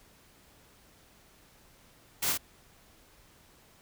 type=noise with echo; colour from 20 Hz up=white; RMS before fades=-30 dBFS; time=2.22-2.33 s; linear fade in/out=10 ms; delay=47 ms; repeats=1; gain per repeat=-2 dB; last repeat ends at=2.377 s; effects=pink hiss -60 dBFS RMS until 3.81 s